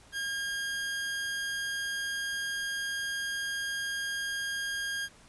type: tone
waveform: sawtooth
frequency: 1620 Hz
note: G#6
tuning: 43 cents flat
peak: -28 dBFS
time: 0.12-5.09 s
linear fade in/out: 50 ms
effects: pink hiss -57 dBFS RMS until 5.28 s + resampled to 24000 Hz